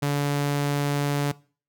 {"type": "tone", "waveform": "sawtooth", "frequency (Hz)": 143.6, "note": "D3", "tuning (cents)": -39, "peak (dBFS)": -18, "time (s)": [0.02, 1.32], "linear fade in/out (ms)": 10, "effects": ["noise-tail reverb RT60 0.4 s tail -21 dB re dry"]}